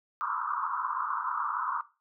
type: band-pass noise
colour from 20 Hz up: pink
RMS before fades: -32 dBFS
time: 0.21-1.81 s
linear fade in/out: 0 ms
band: 950 to 1400 Hz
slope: 96 dB/octave
effects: noise-tail reverb RT60 0.3 s tail -17 dB re dry